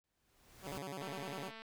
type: noise with exponential growth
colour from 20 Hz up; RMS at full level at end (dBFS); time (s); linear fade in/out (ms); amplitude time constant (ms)
pink; -48; 0.04-0.78; 0; 160
type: tone with vibrato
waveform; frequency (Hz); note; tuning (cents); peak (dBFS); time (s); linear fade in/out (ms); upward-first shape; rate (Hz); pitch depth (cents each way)
10% pulse; 163.4; E3; -15; -34; 0.62-1.52; 50; square; 9.9; 260
type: click train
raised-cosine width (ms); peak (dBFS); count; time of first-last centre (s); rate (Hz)
0.3; -35; 137; 1.01-1.62; 223
effects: none